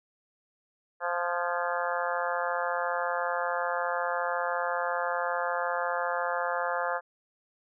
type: harmonic tone with a mistuned harmonic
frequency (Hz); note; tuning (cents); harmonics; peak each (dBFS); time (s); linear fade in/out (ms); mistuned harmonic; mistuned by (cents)
174.61; F3; 0; 3 / 4 / 5 / 6 / 7 / 8 / 9 / 10; -33 / -34 / -35 / -36 / -36 / -37 / -38 / -38; 1-7.01; 50; 10; -52
effects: none